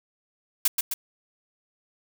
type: noise with echo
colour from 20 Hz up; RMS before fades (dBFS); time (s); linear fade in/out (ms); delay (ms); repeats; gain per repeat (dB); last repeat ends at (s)
blue; -20; 0.65-0.68; 5; 130; 2; -4; 0.94
effects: none